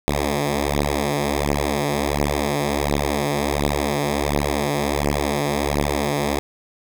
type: beating tone pair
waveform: 5% pulse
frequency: 71.7 / 73.1 Hz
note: D2 / D2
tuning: -41 / -7 cents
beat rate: 1.4 Hz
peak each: -11 dBFS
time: 0.08-6.39 s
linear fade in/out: 0 ms
effects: none